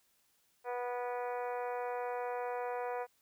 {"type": "harmonic tone with a mistuned harmonic", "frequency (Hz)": 245, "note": "B3", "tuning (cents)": -14, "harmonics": [2, 3, 4, 5, 6, 7, 8, 9, 10], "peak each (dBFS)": [-38, -40, -43, -51, -50, -54, -54, -58, -57], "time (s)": [0.64, 3.07], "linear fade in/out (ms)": 50, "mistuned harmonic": 9, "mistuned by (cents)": 36, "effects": ["white hiss -73 dBFS RMS until 3.21 s"]}